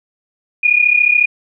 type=tone pair together; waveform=sine; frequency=2429 / 2463 Hz; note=D#7 / D#7; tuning=-42 / -18 cents; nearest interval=unison; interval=24 cents; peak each=-12 dBFS; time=0.63-1.26 s; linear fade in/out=10 ms; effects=none